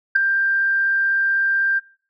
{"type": "tone with ADSR envelope", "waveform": "sine", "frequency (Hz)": 1584, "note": "G6", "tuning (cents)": 18, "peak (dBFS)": -7, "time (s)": [0.15, 1.8], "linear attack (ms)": 12, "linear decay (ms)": 3, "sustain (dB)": -9, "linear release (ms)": 23, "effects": ["noise-tail reverb RT60 0.4 s tail -19 dB re dry", "tanh soft clip ceiling -5 dBFS"]}